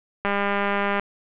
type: click train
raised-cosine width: 0.5 ms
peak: -9 dBFS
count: 151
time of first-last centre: 0.25-0.996 s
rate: 201 Hz
effects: resampled to 8000 Hz + 8-bit